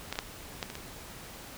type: clicks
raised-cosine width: 0.2 ms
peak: -15 / -22 / -12 / -15 / -23 / -21 dBFS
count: 6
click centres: 0.126 / 0.156 / 0.189 / 0.628 / 0.701 / 0.754 s
effects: pink hiss -46 dBFS RMS until 1.57 s

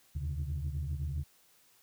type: tone cluster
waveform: sine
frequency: 75 / 82.8 / 131.4 / 142.9 Hz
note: D2 / E2 / C3 / D3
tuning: +37 / +8 / +8 / -47 cents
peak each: -34 / -39 / -40 / -39 dBFS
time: 0.15-1.24 s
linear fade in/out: 10 ms
effects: tanh soft clip ceiling -27 dBFS + white hiss -65 dBFS RMS until 1.82 s

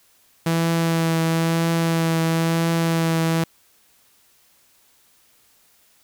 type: tone with vibrato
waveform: sawtooth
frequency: 164.81 Hz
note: E3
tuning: in tune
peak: -14 dBFS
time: 0.46-3.44 s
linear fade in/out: 5 ms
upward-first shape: triangle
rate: 1 Hz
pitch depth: 18 cents each way
effects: white hiss -58 dBFS RMS until 6.03 s

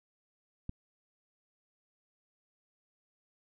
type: click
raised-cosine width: 5 ms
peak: -25 dBFS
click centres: 0.694 s
effects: none

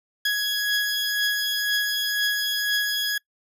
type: beating tone pair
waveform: 20% pulse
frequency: 1667 / 1669 Hz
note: G#6 / G#6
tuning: +6 / +8 cents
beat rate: 2 Hz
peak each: -25 / -18 dBFS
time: 0.25-3.18 s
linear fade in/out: 5 ms
effects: noise-tail reverb RT60 0.1 s tail -25 dB re dry

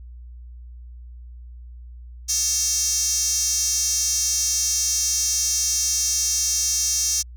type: tone with high-pass filter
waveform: square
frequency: 246.9 Hz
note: B3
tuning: in tune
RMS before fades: -22 dBFS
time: 2.28-7.23 s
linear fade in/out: 20 ms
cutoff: 6000 Hz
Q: 6.2
effects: added 60 Hz sine -37 dBFS peak until 7.36 s

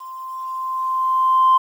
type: tone with level ramp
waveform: sine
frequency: 1042 Hz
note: C6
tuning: 7 cents flat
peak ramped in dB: -32 to -8 dBFS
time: 0-1.58 s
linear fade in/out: 10 ms
effects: tanh soft clip ceiling -7 dBFS + 8-bit

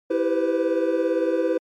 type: chord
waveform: triangle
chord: C major seventh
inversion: first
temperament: equal with one note detuned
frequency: 329.6 / 392 / 493.9 / 511.6 Hz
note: E4 / G4 / B4 / C5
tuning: 0 / 0 / 0 / -39 cents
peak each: -22 / -25 / -24 / -22 dBFS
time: 0.1-1.58 s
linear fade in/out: 10 ms
effects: MP3 64 kbps

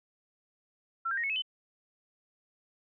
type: tone with pitch steps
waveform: sine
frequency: 1353 / 1590.5 / 1869.7 / 2198 / 2584 / 3037 Hz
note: E6 / G6 / A#6 / C#7 / E7 / F#7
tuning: +45 / +25 / +5 / -15 / -35 / +44 cents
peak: -29 dBFS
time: 1.05-1.422 s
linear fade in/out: 10 ms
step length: 62 ms
effects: none

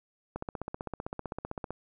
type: click train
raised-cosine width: 1 ms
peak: -21 dBFS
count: 22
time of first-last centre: 0.36-1.706 s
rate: 15.6 Hz
effects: none

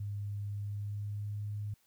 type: tone with pitch glide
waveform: sine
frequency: 102 to 103.9 Hz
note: G#2 to G#2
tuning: -31 to +1 cents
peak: -35 dBFS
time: 0-1.74 s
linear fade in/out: 5 ms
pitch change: +32 cents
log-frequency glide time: 0.51-1.51 s
effects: white hiss -71 dBFS RMS until 1.86 s

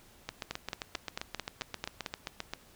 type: two click trains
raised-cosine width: 0.2 ms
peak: -17 / -18 dBFS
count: 8 / 18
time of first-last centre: 0.51-2.062 / 0.29-2.536 s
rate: 4.51 / 7.57 Hz
effects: pink hiss -59 dBFS RMS until 2.75 s

